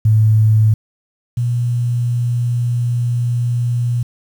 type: tone pair in turn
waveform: sine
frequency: 109.1 / 120.38 Hz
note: A2 / B2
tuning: -14 / -44 cents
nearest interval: major second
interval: 170 cents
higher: second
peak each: -8 / -14 dBFS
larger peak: first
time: 0.05-0.74 / 1.37-4.03 s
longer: second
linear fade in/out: 5 ms
effects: 7-bit